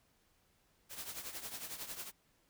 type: noise with tremolo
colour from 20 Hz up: white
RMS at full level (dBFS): -42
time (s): 0.89-2.12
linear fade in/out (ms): 50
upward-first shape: triangle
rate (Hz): 11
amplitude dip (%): 75
effects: pink hiss -73 dBFS RMS until 2.49 s

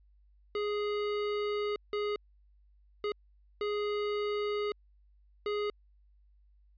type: tone bursts at uneven times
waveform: square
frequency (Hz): 415.3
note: G#4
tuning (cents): 0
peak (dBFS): -31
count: 5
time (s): 0.55-1.76 / 1.93-2.16 / 3.04-3.12 / 3.61-4.72 / 5.46-5.7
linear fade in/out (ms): 2
effects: added 50 Hz sine -60 dBFS peak until 6.77 s + resampled to 11025 Hz

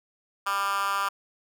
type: tone with high-pass filter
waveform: 10% pulse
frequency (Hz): 198.4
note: G3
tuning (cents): +21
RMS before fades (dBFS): -27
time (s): 0.46-1.09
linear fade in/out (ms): 10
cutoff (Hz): 1200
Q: 3.9
effects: none

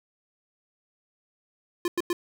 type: tone bursts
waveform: square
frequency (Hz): 349.1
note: F4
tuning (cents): -1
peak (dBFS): -24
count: 3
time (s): 1.85-2.13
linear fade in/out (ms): 2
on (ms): 30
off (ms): 95
effects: none

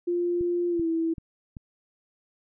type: tone with pitch glide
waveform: sine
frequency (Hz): 349.4 to 327.9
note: F4 to E4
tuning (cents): +1 to -9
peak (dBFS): -23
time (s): 0.07-1.14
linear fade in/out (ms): 10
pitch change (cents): -110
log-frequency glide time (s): 0.69-0.87
type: click train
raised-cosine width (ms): 5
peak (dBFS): -27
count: 4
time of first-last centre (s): 0.41-1.568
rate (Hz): 2.59
effects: none

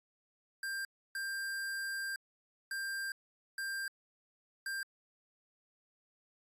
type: tone bursts at uneven times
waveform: square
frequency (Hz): 1588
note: G6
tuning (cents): +22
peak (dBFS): -37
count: 5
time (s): 0.63-0.85 / 1.15-2.16 / 2.71-3.12 / 3.58-3.88 / 4.66-4.83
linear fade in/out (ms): 2
effects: AAC 64 kbps

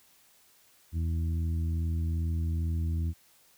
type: harmonic tone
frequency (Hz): 82.41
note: E2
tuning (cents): 0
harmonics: 1 / 2 / 3 / 4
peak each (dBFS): -27 / -38 / -43 / -47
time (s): 0.92-3.14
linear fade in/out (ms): 50
effects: white hiss -62 dBFS RMS until 3.57 s

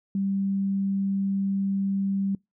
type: tone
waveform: sine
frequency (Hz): 195.9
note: G3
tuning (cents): -1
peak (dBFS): -23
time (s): 0.15-2.35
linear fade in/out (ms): 2
effects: noise-tail reverb RT60 0.2 s tail -26 dB re dry

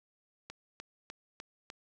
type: click train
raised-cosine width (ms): 0.2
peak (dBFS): -26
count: 5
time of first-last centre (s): 0.5-1.701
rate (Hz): 3.33
effects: none

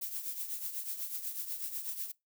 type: noise with tremolo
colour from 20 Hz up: violet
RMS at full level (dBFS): -36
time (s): 0.01-2.12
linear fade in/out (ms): 10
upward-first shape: triangle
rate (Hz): 8.1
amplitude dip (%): 70
effects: noise-tail reverb RT60 0.2 s tail -23 dB re dry

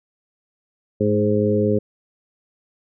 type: harmonic tone with a mistuned harmonic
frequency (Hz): 104.6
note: G#2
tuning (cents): +13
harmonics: 1 / 2 / 3 / 4 / 5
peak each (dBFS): -23 / -21 / -25 / -20 / -23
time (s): 1-1.79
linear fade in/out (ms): 10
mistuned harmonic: 2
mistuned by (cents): +22
effects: none

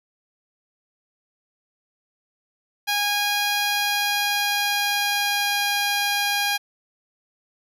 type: tone with pitch glide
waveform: 10% pulse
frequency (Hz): 820 to 813.9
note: G#5 to G#5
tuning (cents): -22 to -35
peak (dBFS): -12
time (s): 2.87-6.58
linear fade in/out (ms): 20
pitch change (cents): -13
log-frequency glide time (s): 3.57-5.7
effects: none

